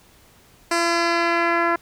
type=tone with low-pass filter sweep; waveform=10% pulse; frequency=339.4 Hz; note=F4; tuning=49 cents flat; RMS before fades=-20 dBFS; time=0.71-1.76 s; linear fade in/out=5 ms; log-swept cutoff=8400 to 1500 Hz; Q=1.3; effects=pink hiss -53 dBFS RMS until 1.81 s